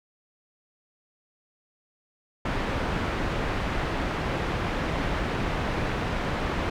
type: low-pass noise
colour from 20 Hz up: pink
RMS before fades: -28 dBFS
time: 2.45-6.7 s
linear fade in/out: 5 ms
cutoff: 2300 Hz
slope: 12 dB/octave
effects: none